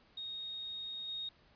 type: tone with level steps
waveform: sine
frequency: 3729 Hz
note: A#7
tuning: in tune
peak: -40 / -38 dBFS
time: 0.17-1.29 s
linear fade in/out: 5 ms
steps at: 1.08 s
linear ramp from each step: 5 ms
effects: pink hiss -66 dBFS RMS until 1.55 s + resampled to 11025 Hz